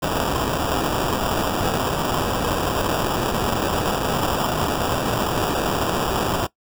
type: noise with sample-and-hold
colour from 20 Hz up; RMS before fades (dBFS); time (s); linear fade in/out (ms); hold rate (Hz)
white; -22; 0.02-6.47; 10; 2100
effects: noise-tail reverb RT60 0.1 s tail -19 dB re dry